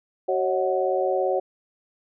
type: tone cluster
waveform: sine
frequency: 376.9 / 548 / 626 / 740 Hz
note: F#4 / C#5 / D#5 / F#5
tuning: +32 / -20 / +10 / 0 cents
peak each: -25 / -24 / -30 / -27 dBFS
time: 0.28-1.4 s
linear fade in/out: 10 ms
effects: none